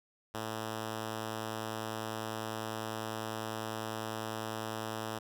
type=tone; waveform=5% pulse; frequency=110 Hz; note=A2; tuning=in tune; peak=-25 dBFS; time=0.34-5.19 s; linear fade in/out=10 ms; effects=none